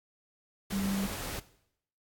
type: tone in noise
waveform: sine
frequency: 196 Hz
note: G3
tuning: in tune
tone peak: -30 dBFS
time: 0.72-1.07 s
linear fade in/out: 10 ms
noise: pink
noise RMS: -38 dBFS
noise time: 0.7-1.4 s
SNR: +5 dB
effects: noise-tail reverb RT60 0.7 s tail -17 dB re dry + AAC 64 kbps